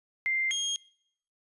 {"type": "tone pair in turn", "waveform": ["sine", "30% pulse"], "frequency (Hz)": [2093, 3247], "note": ["C7", "G#7"], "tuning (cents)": [0, -40], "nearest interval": "minor sixth", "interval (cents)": 760, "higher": "second", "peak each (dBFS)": -25, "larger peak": "neither", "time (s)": [[0.26, 0.51], [0.51, 0.76]], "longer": "neither", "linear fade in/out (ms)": 0, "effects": ["noise-tail reverb RT60 0.7 s tail -25 dB re dry", "resampled to 24000 Hz"]}